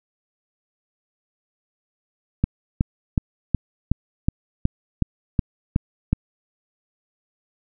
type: click train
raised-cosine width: 5 ms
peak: -5 dBFS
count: 11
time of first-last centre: 2.44-6.13 s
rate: 2.71 Hz
effects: none